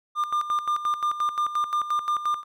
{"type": "tone with tremolo", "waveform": "triangle", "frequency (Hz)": 1200, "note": "D6", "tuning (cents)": 37, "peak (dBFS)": -19, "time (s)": [0.15, 2.44], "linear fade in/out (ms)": 50, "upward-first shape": "square", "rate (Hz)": 5.7, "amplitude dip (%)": 70, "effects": []}